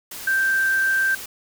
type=tone in noise; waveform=sine; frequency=1568 Hz; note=G6; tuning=in tune; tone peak=-17 dBFS; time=0.27-1.15 s; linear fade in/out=5 ms; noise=white; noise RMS=-35 dBFS; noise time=0.11-1.26 s; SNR=+15 dB; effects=none